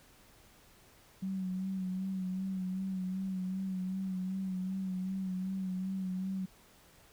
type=tone with vibrato; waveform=sine; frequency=188 Hz; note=F#3; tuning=28 cents sharp; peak=-33 dBFS; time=1.22-6.46 s; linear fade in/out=10 ms; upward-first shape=sine; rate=2.6 Hz; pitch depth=36 cents each way; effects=pink hiss -61 dBFS RMS until 7.12 s